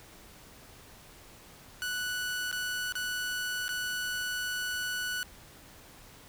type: tone with dropouts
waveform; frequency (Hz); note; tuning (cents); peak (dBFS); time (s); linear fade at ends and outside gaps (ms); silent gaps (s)
sawtooth; 1480; F#6; 0; -28; 1.82-5.23; 0; 2.514-2.527 / 2.923-2.954 / 3.681-3.691
effects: pink hiss -53 dBFS RMS until 6.28 s